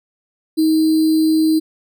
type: tone with sample-and-hold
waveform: sine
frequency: 316 Hz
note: D#4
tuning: 27 cents sharp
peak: -11 dBFS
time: 0.57-1.6 s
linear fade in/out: 20 ms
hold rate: 4410 Hz
effects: none